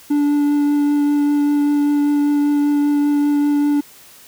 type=tone with vibrato; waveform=triangle; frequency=290.7 Hz; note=D4; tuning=18 cents flat; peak=-11 dBFS; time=0.1-3.81 s; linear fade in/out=10 ms; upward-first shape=triangle; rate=5.1 Hz; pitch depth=11 cents each way; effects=white hiss -44 dBFS RMS until 4.27 s